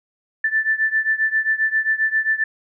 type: beating tone pair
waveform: sine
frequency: 1760 / 1767.5 Hz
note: A6 / A6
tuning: 0 / +7 cents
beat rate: 7.5 Hz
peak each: -19 / -21 dBFS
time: 0.44-2.44 s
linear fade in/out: 5 ms
effects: none